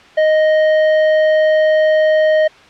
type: tone with tanh clipping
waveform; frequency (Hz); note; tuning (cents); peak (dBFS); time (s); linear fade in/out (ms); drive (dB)
sine; 622.3; D#5; 0; -11; 0.17-2.48; 10; 12
effects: white hiss -42 dBFS RMS until 2.69 s + low-pass 3000 Hz 12 dB/octave